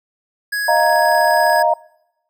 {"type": "tone", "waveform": "square", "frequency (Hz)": 1666, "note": "G#6", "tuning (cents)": 5, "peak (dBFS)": -19, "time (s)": [0.52, 1.63], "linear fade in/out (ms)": 10}
{"type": "chord", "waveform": "sine", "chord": "Eb suspended second", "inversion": "none", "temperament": "equal", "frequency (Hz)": [622.3, 698.5, 932.3], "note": ["Eb5", "F5", "Bb5"], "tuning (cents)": [0, 0, 0], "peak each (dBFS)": -16, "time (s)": [0.68, 1.74], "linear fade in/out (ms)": 5}
{"type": "click train", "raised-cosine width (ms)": 0.3, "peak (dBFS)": -23, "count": 27, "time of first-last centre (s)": [0.77, 1.593], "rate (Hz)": 31.6}
{"effects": ["noise-tail reverb RT60 0.9 s tail -25 dB re dry"]}